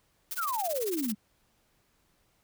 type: noise with tremolo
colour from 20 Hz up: blue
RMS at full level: -33 dBFS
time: 0.31-1.12 s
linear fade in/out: 0 ms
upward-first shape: triangle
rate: 18 Hz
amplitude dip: 100%
type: exponential sweep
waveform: sine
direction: down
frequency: 1510 to 199.6 Hz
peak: -29 dBFS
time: 0.37-1.15 s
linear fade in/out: 20 ms
effects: pink hiss -70 dBFS RMS until 2.43 s